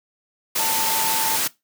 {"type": "tone in noise", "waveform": "sine", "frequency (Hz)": 891, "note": "A5", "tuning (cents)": 22, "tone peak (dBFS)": -25, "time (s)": [0.59, 1.37], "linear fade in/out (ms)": 10, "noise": "white", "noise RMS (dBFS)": -22, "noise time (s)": [0.55, 1.48], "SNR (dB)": -6, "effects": ["noise-tail reverb RT60 0.2 s tail -20 dB re dry", "high-pass 150 Hz 12 dB/octave"]}